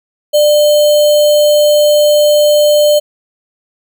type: tone with sample-and-hold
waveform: sine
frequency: 595 Hz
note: D5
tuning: 22 cents sharp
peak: -5 dBFS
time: 0.33-3 s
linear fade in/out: 20 ms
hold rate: 3675 Hz
effects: none